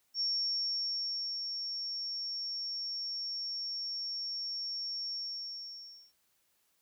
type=tone with ADSR envelope; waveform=sine; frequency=5490 Hz; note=F8; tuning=31 cents flat; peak=-29 dBFS; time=0.14-6.13 s; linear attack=63 ms; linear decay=1200 ms; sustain=-6 dB; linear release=1000 ms; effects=white hiss -74 dBFS RMS until 6.81 s